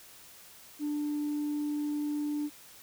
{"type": "tone", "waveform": "sine", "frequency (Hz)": 295.6, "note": "D4", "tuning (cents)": 11, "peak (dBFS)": -28, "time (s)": [0.79, 2.5], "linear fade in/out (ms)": 50, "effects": ["tanh soft clip ceiling -27 dBFS", "white hiss -53 dBFS RMS until 2.82 s"]}